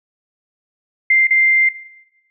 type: tone with dropouts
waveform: sine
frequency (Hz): 2093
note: C7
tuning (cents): 0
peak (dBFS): -9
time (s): 1.1-1.69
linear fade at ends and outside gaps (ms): 5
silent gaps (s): 1.271-1.306
effects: noise-tail reverb RT60 1.0 s tail -19 dB re dry